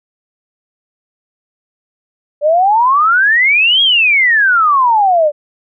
sine exponential two-way sweep, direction up then down, 574 to 3322 to 574 Hz, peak -7 dBFS, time 2.41-5.32 s, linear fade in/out 50 ms, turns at 3.82 s, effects none

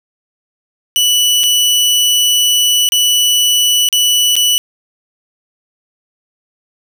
sawtooth tone with dropouts, 2960 Hz, F#7, in tune, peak -6 dBFS, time 0.96-4.58 s, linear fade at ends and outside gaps 0 ms, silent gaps 1.434-1.438 / 2.889-2.921 / 3.888-3.927 / 4.355-4.365 s, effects none

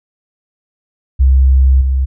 sine tone with level steps, 66 Hz, C2, 16 cents sharp, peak -5 / -10 dBFS, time 1.19-2.06 s, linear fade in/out 20 ms, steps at 1.81 s, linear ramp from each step 5 ms, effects none

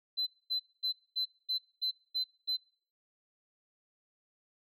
sine tone bursts, 4048 Hz, B7, 42 cents sharp, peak -28 dBFS, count 8, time 0.17-2.572 s, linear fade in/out 20 ms, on 99 ms, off 230 ms, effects noise-tail reverb RT60 0.5 s tail -24 dB re dry + tanh soft clip ceiling -26 dBFS

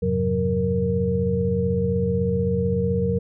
sine tone cluster, 88.1 / 104 / 131.3 / 182.3 / 466.5 Hz, F2 / G#2 / C3 / F#3 / A#4, +16 / +3 / +6 / -25 / +1 cents, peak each -27 / -29 / -29 / -24 / -23 dBFS, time 0.02-3.19 s, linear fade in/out 10 ms, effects none

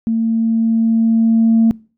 sine tone with level ramp, 226.2 Hz, A3, 48 cents sharp, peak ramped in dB -13 to -6 dBFS, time 0.07-1.71 s, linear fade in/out 0 ms, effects noise-tail reverb RT60 0.4 s tail -25 dB re dry + tanh soft clip ceiling -5 dBFS

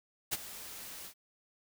white noise with ADSR envelope, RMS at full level -31 dBFS, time 0.31-1.14 s, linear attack 22 ms, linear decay 30 ms, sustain -15 dB, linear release 78 ms, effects none

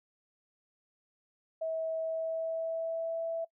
sine tone with pitch glide, 646 to 660.3 Hz, E5 to E5, -35 to +3 cents, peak -31 dBFS, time 1.61-3.45 s, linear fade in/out 10 ms, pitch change +38 cents, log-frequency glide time 1.99-3.24 s, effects noise-tail reverb RT60 0.1 s tail -23 dB re dry

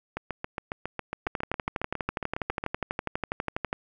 two click trains, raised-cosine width 0.5 ms, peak -13 / -16 dBFS, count 31 / 19, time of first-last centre 1.27-3.729 / 0.17-2.639 s, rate 12.2 / 7.29 Hz, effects none

